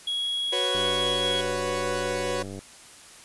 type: tone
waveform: triangle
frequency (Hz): 3322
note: G#7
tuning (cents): 0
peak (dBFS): -24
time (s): 0.07-1.41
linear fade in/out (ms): 5
type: chord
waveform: sawtooth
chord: F# suspended fourth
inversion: none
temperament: equal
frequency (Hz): 370 / 493.9 / 554.4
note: F#4 / B4 / C#5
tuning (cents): 0 / 0 / 0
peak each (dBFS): -28 / -26 / -27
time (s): 0.52-2.43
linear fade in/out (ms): 10
type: click train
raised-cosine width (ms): 2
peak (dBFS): -25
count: 181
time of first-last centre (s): 0.75-2.59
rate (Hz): 97.8
effects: white hiss -48 dBFS RMS until 3.24 s + resampled to 24000 Hz